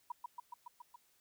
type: tone with echo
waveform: sine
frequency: 966 Hz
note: B5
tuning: 39 cents flat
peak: -37 dBFS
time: 0.1-0.12 s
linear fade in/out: 5 ms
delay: 140 ms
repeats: 6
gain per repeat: -2 dB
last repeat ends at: 0.96 s
effects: white hiss -72 dBFS RMS until 1.2 s